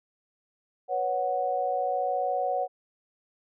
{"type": "chord", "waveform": "sine", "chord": "B suspended second", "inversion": "none", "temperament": "equal", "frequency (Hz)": [493.9, 554.4, 740], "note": ["B4", "C#5", "F#5"], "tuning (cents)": [0, 0, 0], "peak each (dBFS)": [-33, -30, -27], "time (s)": [0.88, 2.68], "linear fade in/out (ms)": 50, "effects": []}